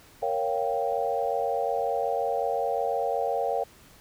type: chord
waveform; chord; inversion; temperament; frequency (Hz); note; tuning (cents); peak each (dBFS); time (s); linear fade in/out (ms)
sine; G half-diminished seventh; first; equal; 466.2 / 554.4 / 698.5 / 784; Bb4 / Db5 / F5 / G5; 0 / 0 / 0 / 0; -30; 0.22-3.64; 10
effects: pink hiss -54 dBFS RMS until 4 s